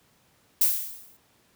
violet noise with exponential decay, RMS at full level -18 dBFS, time 0.61-1.17 s, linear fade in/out 5 ms, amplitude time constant 120 ms, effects pink hiss -63 dBFS RMS until 1.55 s + high-pass 80 Hz 12 dB/octave

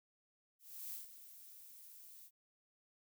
violet noise with ADSR envelope, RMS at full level -45 dBFS, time 0.59-2.31 s, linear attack 330 ms, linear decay 150 ms, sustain -12 dB, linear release 58 ms, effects none

